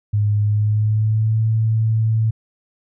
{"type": "tone with pitch glide", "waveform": "sine", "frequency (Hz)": [104.2, 111.04], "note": ["G#2", "A2"], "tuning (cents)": [6, 16], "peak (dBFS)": -14, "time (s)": [0.13, 2.31], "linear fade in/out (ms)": 10, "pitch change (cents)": 110, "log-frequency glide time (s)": [0.41, 1.43], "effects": []}